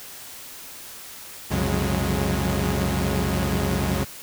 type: tone cluster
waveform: sawtooth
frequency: 63.5 / 88.3 / 137.5 / 182.2 / 207.3 Hz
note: B1 / F2 / C#3 / F#3 / G#3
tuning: +49 / +20 / -14 / -26 / -3 cents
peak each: -24 dBFS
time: 1.5-4.05 s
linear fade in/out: 20 ms
effects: white hiss -40 dBFS RMS until 4.22 s